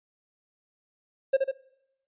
triangle tone with echo, 537 Hz, C5, 45 cents sharp, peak -15 dBFS, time 1.33-1.37 s, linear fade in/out 10 ms, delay 73 ms, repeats 2, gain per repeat -4 dB, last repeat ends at 1.516 s, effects noise-tail reverb RT60 0.9 s tail -22 dB re dry + resampled to 8000 Hz

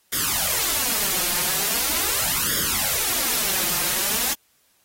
white noise with flanger, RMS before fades -23 dBFS, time 0.12-4.34 s, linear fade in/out 10 ms, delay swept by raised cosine 0.58 to 5.68 ms, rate 0.41 Hz, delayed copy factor +0.9, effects white hiss -63 dBFS RMS until 4.84 s + AAC 48 kbps

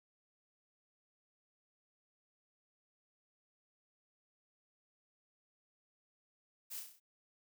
blue noise with echo, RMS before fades -45 dBFS, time 6.7-6.81 s, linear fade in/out 20 ms, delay 32 ms, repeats 6, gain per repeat -4 dB, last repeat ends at 7.002 s, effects none

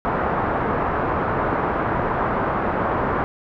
white low-pass noise, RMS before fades -22 dBFS, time 0.05-3.24 s, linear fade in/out 0 ms, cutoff 1300 Hz, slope 24 dB/octave, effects none

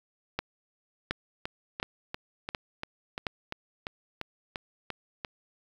two click trains, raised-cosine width 0.3 ms, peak -18 / -13 dBFS, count 13 / 5, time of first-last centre 1.11-5.248 / 0.39-3.268 s, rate 2.9 / 1.39 Hz, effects 8-bit

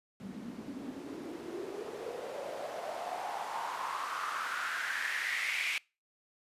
white noise with band-pass filter sweep, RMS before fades -38 dBFS, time 0.2-5.78 s, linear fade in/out 0 ms, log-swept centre 200 to 2400 Hz, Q 5.3, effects noise-tail reverb RT60 0.3 s tail -25 dB re dry + resampled to 32000 Hz

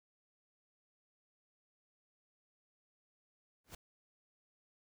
pink noise with exponential growth, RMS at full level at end -44 dBFS, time 3.64-3.75 s, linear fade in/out 5 ms, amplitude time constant 23 ms, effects none

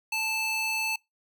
square tone with high-pass filter, 878 Hz, A5, 4 cents flat, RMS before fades -29 dBFS, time 0.12-0.96 s, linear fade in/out 5 ms, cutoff 1900 Hz, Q 5.8, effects noise-tail reverb RT60 0.2 s tail -26 dB re dry

